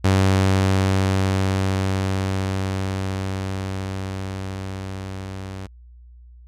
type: tone with level ramp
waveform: sawtooth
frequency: 95.7 Hz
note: G2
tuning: 41 cents flat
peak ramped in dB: -10 to -27 dBFS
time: 0.04-5.67 s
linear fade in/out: 10 ms
effects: added 60 Hz sine -42 dBFS peak until 6.47 s + low-pass 9000 Hz 12 dB/octave